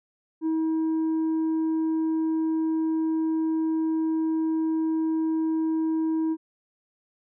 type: tone with tanh clipping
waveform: sine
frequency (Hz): 320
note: D#4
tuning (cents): +49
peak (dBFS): -23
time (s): 0.41-6.37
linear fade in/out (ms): 50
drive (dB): 3
effects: none